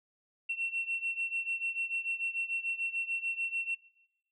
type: beating tone pair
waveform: sine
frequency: 2712 / 2718.8 Hz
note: E7 / F7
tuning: +49 / -47 cents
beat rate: 6.8 Hz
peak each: -33 / -35 dBFS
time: 0.49-3.75 s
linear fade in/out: 10 ms
effects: noise-tail reverb RT60 0.9 s tail -22 dB re dry + tanh soft clip ceiling -26 dBFS